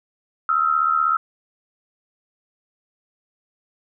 sine tone pair together, 1279 / 1355.1 Hz, D#6 / E6, +47 / +47 cents, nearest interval minor second, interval 100 cents, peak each -19 dBFS, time 0.49-1.17 s, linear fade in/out 2 ms, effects none

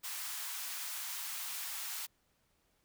white high-pass noise, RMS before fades -41 dBFS, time 0.03-2.07 s, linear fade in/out 20 ms, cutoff 850 Hz, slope 24 dB/octave, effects pink hiss -75 dBFS RMS until 2.84 s

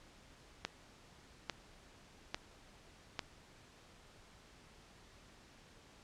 click train, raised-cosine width 0.2 ms, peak -19 dBFS, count 4, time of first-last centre 0.65-3.192 s, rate 1.18 Hz, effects pink hiss -61 dBFS RMS until 6.03 s + low-pass 7000 Hz 12 dB/octave

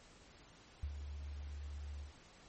sine tone with ADSR envelope, 72.3 Hz, D2, 27 cents flat, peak -35 dBFS, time 0.83-2.13 s, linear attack 4 ms, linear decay 61 ms, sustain -8 dB, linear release 120 ms, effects pink hiss -61 dBFS RMS until 2.48 s + MP3 32 kbps

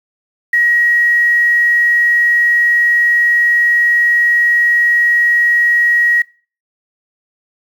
sine tone with quantisation, 1900 Hz, A#6, 33 cents sharp, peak -9 dBFS, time 0.53-6.22 s, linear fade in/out 5 ms, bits 6, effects noise-tail reverb RT60 0.4 s tail -23 dB re dry

